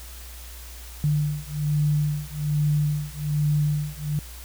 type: beating tone pair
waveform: sine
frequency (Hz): 148.3 / 149.5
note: D3 / D3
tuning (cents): +17 / +31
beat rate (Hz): 1.2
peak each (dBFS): -24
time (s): 1.04-4.19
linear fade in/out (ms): 0
effects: added 60 Hz sine -39 dBFS peak until 4.44 s + white hiss -44 dBFS RMS until 4.44 s